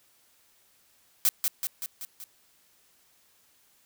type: noise with echo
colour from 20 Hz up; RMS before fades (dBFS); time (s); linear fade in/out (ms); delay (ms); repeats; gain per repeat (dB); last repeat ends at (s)
blue; -22; 1.25-1.29; 0; 190; 5; -4; 2.24
effects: white hiss -64 dBFS RMS until 3.85 s